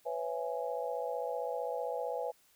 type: chord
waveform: sine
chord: C# minor seventh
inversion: third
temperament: just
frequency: 498.9 / 554.4 / 665.2 / 831.5 Hz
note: B4 / C#5 / E5 / G#5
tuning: +17 / 0 / +16 / +2 cents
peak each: -37 / -40 / -40 / -40 dBFS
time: 0.05-2.32 s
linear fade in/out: 20 ms
effects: white hiss -67 dBFS RMS until 2.55 s